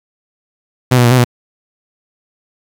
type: tone with pitch steps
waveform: sawtooth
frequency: 126.6 / 122.3 / 119.1 / 127.9 / 122.1 Hz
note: B2 / B2 / A#2 / C3 / B2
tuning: +43 / -16 / +38 / -39 / -19 cents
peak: -3 dBFS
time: 0.91-1.245 s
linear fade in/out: 10 ms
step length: 67 ms
effects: 7-bit